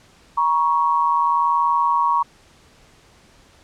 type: tone pair together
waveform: sine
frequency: 950 / 1110.9 Hz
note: A#5 / C#6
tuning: +33 / +3 cents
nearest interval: minor third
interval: 270 cents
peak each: -18 dBFS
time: 0.37-2.23 s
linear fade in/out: 10 ms
effects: pink hiss -52 dBFS RMS until 3.63 s + low-pass 8000 Hz 12 dB/octave